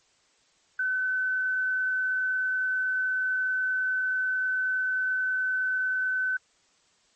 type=tone with frequency modulation; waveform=sine; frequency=1516 Hz; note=F#6; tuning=42 cents sharp; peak=-24 dBFS; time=0.79-6.37 s; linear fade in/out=5 ms; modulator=29.4 Hz; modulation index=0.26; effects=white hiss -65 dBFS RMS until 7.15 s + MP3 32 kbps